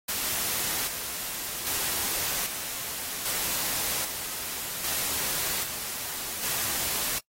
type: noise with tremolo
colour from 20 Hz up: white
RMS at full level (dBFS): -29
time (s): 0.08-7.19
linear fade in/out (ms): 10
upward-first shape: square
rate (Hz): 0.63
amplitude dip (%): 45
effects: noise-tail reverb RT60 0.1 s tail -21 dB re dry + AAC 48 kbps